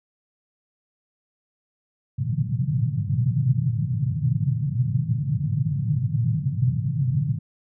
white band-pass noise, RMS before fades -23 dBFS, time 2.18-7.39 s, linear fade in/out 5 ms, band 110 to 150 Hz, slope 48 dB/octave, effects none

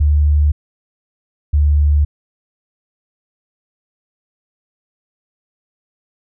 sine tone pair in turn, 74 / 73.49 Hz, D2 / D2, +14 / +2 cents, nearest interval unison, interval 12 cents, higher first, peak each -9 dBFS, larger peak neither, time 0-0.52 / 1.53-2.05 s, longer neither, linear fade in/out 10 ms, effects none

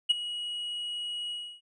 triangle tone with ADSR envelope, 2906 Hz, F#7, 32 cents flat, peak -15 dBFS, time 0.09-1.61 s, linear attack 17 ms, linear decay 17 ms, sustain -16 dB, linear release 300 ms, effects tanh soft clip ceiling -12 dBFS + resampled to 22050 Hz

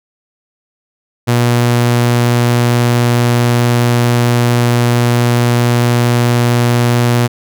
sawtooth tone, 120.3 Hz, B2, 45 cents flat, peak -5 dBFS, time 1.27-7.28 s, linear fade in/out 20 ms, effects none

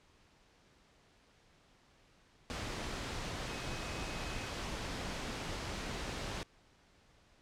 sine tone in noise, 2539 Hz, D#7, 34 cents sharp, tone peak -51 dBFS, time 3.49-4.51 s, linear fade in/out 0 ms, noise pink, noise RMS -40 dBFS, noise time 2.5-6.43 s, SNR -14 dB, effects pink hiss -66 dBFS RMS until 7.41 s + low-pass 6000 Hz 12 dB/octave

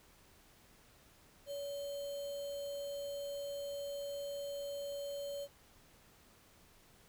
sine tone with sample-and-hold, 567 Hz, C#5, 39 cents sharp, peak -39 dBFS, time 1.46-5.48 s, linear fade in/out 50 ms, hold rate 3675 Hz, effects pink hiss -64 dBFS RMS until 7.08 s

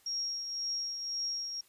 sine tone with tremolo, 5588 Hz, F8, in tune, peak -31 dBFS, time 0.06-1.61 s, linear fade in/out 5 ms, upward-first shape triangle, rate 1.9 Hz, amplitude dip 50%, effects white hiss -65 dBFS RMS until 1.68 s + resampled to 32000 Hz

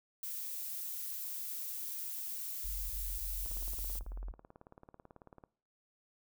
violet noise, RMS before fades -41 dBFS, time 0.23-3.99 s, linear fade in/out 2 ms
sine tone bursts, 45 Hz, F#1, 47 cents flat, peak -38 dBFS, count 6, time 2.64-4.32 s, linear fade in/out 10 ms, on 260 ms, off 24 ms
click train, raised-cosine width 1 ms, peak -39 dBFS, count 37, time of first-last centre 3.46-5.438 s, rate 18.2 Hz
effects noise-tail reverb RT60 0.5 s tail -21 dB re dry

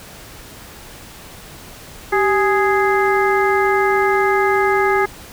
harmonic tone with a mistuned harmonic, 415.3 Hz, G#4, in tune, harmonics 1 / 2 / 3 / 4 / 5, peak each -16 / -19 / -21 / -22 / -23 dBFS, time 2.12-5.06 s, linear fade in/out 10 ms, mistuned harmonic 1, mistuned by -110 cents, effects pink hiss -38 dBFS RMS until 5.32 s

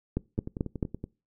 two click trains, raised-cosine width 3 ms, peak -22 / -14 dBFS, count 8 / 4, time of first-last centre 0.38-1.04 / 0.17-0.828 s, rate 10.6 / 4.56 Hz, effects noise-tail reverb RT60 0.3 s tail -23 dB re dry

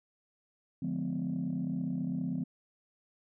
sine chord, D diminished seventh, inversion none, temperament just, 146.83 / 176.2 / 211.4 / 253.7 Hz, D3 / F3 / Ab3 / Cb4, 0 / +16 / +31 / +47 cents, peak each -39 / -34 / -39 / -34 dBFS, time 0.82-2.44 s, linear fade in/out 5 ms, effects tanh soft clip ceiling -25 dBFS

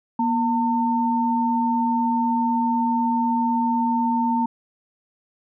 sine tone pair together, 239 / 904 Hz, A#3 / A5, +43 / +47 cents, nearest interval octave + major seventh, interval 2304 cents, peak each -21 dBFS, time 0.19-4.46 s, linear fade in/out 5 ms, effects none

